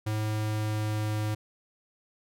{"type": "tone with pitch glide", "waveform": "square", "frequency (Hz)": [107.7, 106.83], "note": ["A2", "G#2"], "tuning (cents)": [-37, 49], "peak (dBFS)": -28, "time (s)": [0.06, 1.35], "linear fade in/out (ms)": 10, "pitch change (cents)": -14, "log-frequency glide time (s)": [0.26, 1.2], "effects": []}